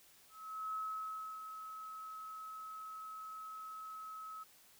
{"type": "tone with ADSR envelope", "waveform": "sine", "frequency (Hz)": 1288, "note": "E6", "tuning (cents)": -41, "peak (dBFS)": -37, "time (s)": [0.29, 4.44], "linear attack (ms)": 450, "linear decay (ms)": 660, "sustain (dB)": -8, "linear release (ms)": 14, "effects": ["white hiss -64 dBFS RMS until 4.79 s"]}